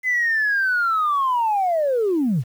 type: linear sweep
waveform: sine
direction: down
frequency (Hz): 2044 to 103.83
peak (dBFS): -16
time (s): 0.03-2.44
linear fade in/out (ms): 50
effects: tanh soft clip ceiling -13 dBFS + 8-bit